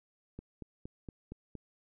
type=click train; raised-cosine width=3 ms; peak=-30 dBFS; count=6; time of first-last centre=0.39-1.553 s; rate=4.3 Hz; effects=none